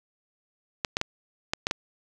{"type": "clicks", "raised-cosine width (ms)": 0.2, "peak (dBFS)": -8, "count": 6, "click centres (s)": [0.848, 0.969, 1.014, 1.535, 1.669, 1.711], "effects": []}